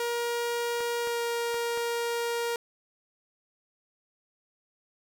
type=tone with pitch glide; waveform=sawtooth; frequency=473.6 to 470.1 Hz; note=A#4 to A#4; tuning=+27 to +15 cents; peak=-24 dBFS; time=0-2.56 s; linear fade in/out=2 ms; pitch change=-12 cents; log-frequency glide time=1-1.21 s
type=clicks; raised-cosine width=0.5 ms; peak=-26 dBFS; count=4; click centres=0.806 / 1.073 / 1.543 / 1.775 s
effects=none